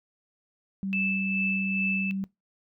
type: tone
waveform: sine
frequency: 193.7 Hz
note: G3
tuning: 20 cents flat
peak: -28 dBFS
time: 0.83-2.24 s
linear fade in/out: 0 ms
type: tone with tremolo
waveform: sine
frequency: 2633 Hz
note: E7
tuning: 3 cents flat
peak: -25 dBFS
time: 0.93-2.11 s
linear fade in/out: 0 ms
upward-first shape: sine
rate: 2.4 Hz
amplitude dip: 40%
effects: noise-tail reverb RT60 0.2 s tail -22 dB re dry